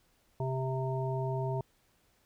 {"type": "harmonic tone", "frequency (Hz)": 131.4, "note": "C3", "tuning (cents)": 8, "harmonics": [1, 3, 5, 7], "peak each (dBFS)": [-32, -37, -39, -40], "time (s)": [0.4, 1.61], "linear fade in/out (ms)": 2, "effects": ["pink hiss -70 dBFS RMS until 2.25 s"]}